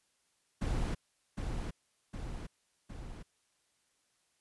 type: noise with echo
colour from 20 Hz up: brown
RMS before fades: -33 dBFS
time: 0.61-0.95 s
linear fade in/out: 10 ms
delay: 760 ms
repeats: 3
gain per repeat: -4 dB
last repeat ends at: 3.23 s
effects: white hiss -75 dBFS RMS until 4.4 s + resampled to 24000 Hz